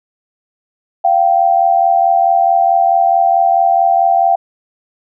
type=tone pair together; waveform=sine; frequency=691 / 775.6 Hz; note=F5 / G5; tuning=-19 / -19 cents; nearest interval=major second; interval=200 cents; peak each=-11 dBFS; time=1.04-4.36 s; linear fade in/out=10 ms; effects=none